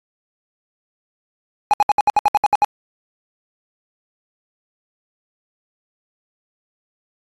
triangle tone bursts, 830.6 Hz, G#5, in tune, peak -8 dBFS, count 11, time 1.71-2.645 s, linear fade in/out 0 ms, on 25 ms, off 66 ms, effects AAC 32 kbps

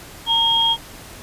sine tone pair together, 917 / 3251 Hz, A#5 / G#7, -29 / -38 cents, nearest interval octave + minor seventh, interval 2191 cents, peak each -21 / -15 dBFS, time 0.26-0.77 s, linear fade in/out 50 ms, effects pink hiss -39 dBFS RMS until 1.22 s + resampled to 32000 Hz

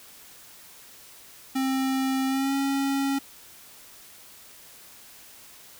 square tone with pitch glide, 265.1 to 274.6 Hz, C4 to C#4, +23 to -16 cents, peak -24 dBFS, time 1.55-3.19 s, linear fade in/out 10 ms, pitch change +61 cents, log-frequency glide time 2.27-2.54 s, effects white hiss -49 dBFS RMS until 5.79 s

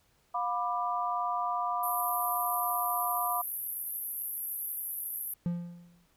sine chord, B diminished, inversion second, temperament just, 711.2 / 987.8 / 1185.3 Hz, F5 / B5 / D6, +31 / 0 / +16 cents, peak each -33 dBFS, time 0.34-3.42 s, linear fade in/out 10 ms
white band-pass noise, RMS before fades -37 dBFS, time 1.83-5.34 s, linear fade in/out 5 ms, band 11000 to 13000 Hz, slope 96 dB/octave
triangle tone with exponential decay, 173.2 Hz, F3, 14 cents flat, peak -24 dBFS, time 5.46-6.06 s, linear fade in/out 0 ms, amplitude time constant 130 ms
effects pink hiss -69 dBFS RMS until 6.16 s

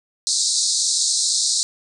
pink band-pass noise, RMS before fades -20 dBFS, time 0.27-1.63 s, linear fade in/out 0 ms, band 3900 to 9000 Hz, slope 96 dB/octave, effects none

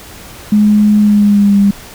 sine tone with pitch glide, 209.8 to 200.3 Hz, G#3 to G3, +18 to +38 cents, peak -5 dBFS, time 0.52-1.71 s, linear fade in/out 5 ms, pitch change -80 cents, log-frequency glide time 0.98-1.58 s, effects pink hiss -33 dBFS RMS until 1.94 s

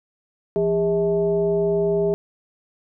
sine tone with frequency modulation, 406.2 Hz, G#4, 38 cents flat, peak -17 dBFS, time 0.56-2.14 s, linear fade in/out 0 ms, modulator 236 Hz, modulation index 0.77, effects none

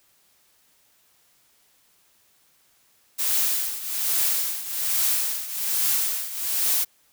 blue noise with tremolo, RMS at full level -21 dBFS, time 3.18-6.85 s, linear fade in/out 20 ms, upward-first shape triangle, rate 1.2 Hz, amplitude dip 80%, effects white hiss -62 dBFS RMS until 7.12 s

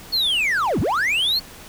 triangle linear two-way sweep, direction down then up, 4435 to 62.3 to 4435 Hz, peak -16 dBFS, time 0.12-1.4 s, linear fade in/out 20 ms, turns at 0.8 s, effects pink hiss -41 dBFS RMS until 1.68 s

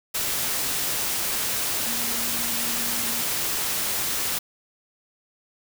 sine tone in noise, 233.1 Hz, A#3, in tune, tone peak -37 dBFS, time 1.86-3.22 s, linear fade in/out 10 ms, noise white, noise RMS -26 dBFS, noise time 0.14-4.39 s, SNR -14 dB, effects none

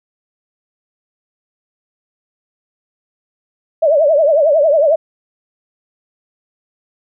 sine tone with vibrato, 607 Hz, D#5, 43 cents flat, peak -8 dBFS, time 3.82-4.96 s, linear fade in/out 10 ms, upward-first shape triangle, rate 11 Hz, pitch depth 180 cents each way, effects none

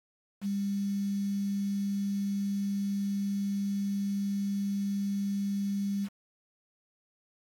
sine tone with quantisation, 199.6 Hz, G3, 32 cents sharp, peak -28 dBFS, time 0.41-6.09 s, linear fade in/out 50 ms, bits 8, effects AAC 64 kbps

